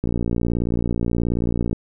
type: click train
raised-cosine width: 3 ms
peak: -9 dBFS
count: 100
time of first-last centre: 0.04-1.729 s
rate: 58.6 Hz
effects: none